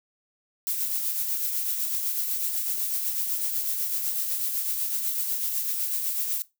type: noise with tremolo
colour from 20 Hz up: violet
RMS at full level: -26 dBFS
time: 0.67-6.42 s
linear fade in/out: 0 ms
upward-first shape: triangle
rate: 8 Hz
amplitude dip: 45%
effects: noise-tail reverb RT60 0.2 s tail -18 dB re dry